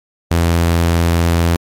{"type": "tone", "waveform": "sawtooth", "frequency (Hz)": 84.5, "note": "E2", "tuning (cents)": 43, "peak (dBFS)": -7, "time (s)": [0.31, 1.56], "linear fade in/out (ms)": 0, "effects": ["MP3 64 kbps"]}